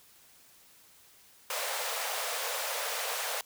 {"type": "high-pass noise", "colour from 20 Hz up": "pink", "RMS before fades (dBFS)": -34, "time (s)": [1.5, 3.41], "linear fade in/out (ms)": 2, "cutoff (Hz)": 460, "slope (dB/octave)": 96, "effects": ["white hiss -59 dBFS RMS until 3.45 s"]}